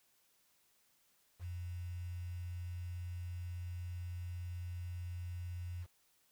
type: tone with quantisation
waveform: sine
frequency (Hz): 88.2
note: F2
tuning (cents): +18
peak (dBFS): -40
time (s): 1.39-5.87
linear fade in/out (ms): 50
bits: 10
effects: white hiss -73 dBFS RMS until 6.31 s